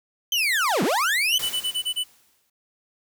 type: linear two-way sweep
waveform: 35% pulse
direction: down then up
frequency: 3136 to 157.8 to 3136 Hz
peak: -18 dBFS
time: 0.32-1.38 s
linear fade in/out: 2 ms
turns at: 0.83 s
type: tone bursts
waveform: square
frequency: 2984 Hz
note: F#7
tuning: 14 cents sharp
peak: -23 dBFS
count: 7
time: 1.31-2.04 s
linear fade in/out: 20 ms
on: 82 ms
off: 26 ms
type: noise with exponential decay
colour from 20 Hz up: white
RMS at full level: -30 dBFS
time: 1.39-2.5 s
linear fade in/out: 5 ms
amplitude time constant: 240 ms
effects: none